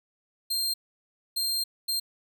sawtooth tone bursts at uneven times, 4186 Hz, C8, in tune, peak -23 dBFS, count 3, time 0.5-0.74 / 1.36-1.64 / 1.88-2 s, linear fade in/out 10 ms, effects none

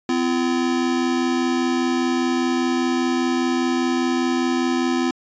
square tone pair together, 255.1 / 340.1 Hz, C4 / F4, -44 / -46 cents, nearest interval perfect fourth, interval 498 cents, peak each -21 / -23 dBFS, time 0.09-5.11 s, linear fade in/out 2 ms, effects resampled to 16000 Hz

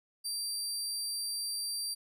25% pulse tone, 4699 Hz, D8, in tune, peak -29 dBFS, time 0.24-1.95 s, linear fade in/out 20 ms, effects none

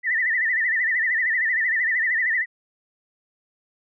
sine tone with vibrato, 1892 Hz, A#6, 25 cents sharp, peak -19 dBFS, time 0.03-2.46 s, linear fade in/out 50 ms, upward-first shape sine, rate 13 Hz, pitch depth 120 cents each way, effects none

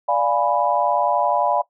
sine chord, D diminished seventh, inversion none, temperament equal, 587.3 / 698.5 / 830.6 / 987.8 Hz, D5 / F5 / Ab5 / Cb6, 0 / 0 / 0 / 0 cents, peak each -22 dBFS, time 0.08-1.62 s, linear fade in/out 10 ms, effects noise-tail reverb RT60 0.1 s tail -18 dB re dry

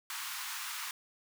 pink high-pass noise, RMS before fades -40 dBFS, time 0.1-0.91 s, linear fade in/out 2 ms, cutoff 960 Hz, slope 48 dB/octave, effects none

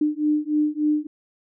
sine beating tone pair, 299.5 / 302.9 Hz, D4 / D#4, +34 / -46 cents, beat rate 3.4 Hz, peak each -22 dBFS, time 0.01-1.07 s, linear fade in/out 5 ms, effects none

